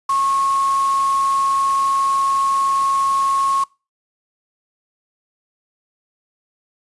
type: tone in noise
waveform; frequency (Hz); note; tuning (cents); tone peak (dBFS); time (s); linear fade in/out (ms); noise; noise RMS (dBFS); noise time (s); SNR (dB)
sine; 1092; C#6; -26; -15; 0.09-3.64; 5; white; -33; 0.09-3.64; +15
effects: noise-tail reverb RT60 0.3 s tail -24 dB re dry + resampled to 24000 Hz